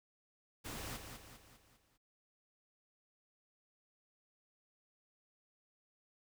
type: noise with echo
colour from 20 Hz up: pink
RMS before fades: -45 dBFS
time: 0.64-0.98 s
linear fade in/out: 20 ms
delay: 200 ms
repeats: 5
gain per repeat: -6 dB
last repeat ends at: 1.98 s
effects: none